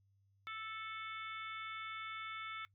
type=harmonic tone with a mistuned harmonic; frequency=440 Hz; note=A4; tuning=in tune; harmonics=3 / 4 / 5 / 6 / 7 / 8; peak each=-45 / -56 / -47 / -61 / -59 / -52 dBFS; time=0.47-2.65 s; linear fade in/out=0 ms; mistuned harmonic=7; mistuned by=-18 cents; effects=noise-tail reverb RT60 0.1 s tail -21 dB re dry + added 98 Hz sine -70 dBFS peak until 2.74 s